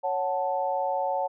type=chord; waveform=sine; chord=F# minor; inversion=second; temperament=equal; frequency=554.4 / 740 / 880 Hz; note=C#5 / F#5 / A5; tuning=0 / 0 / 0 cents; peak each=-29 dBFS; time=0.03-1.28 s; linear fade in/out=20 ms; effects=none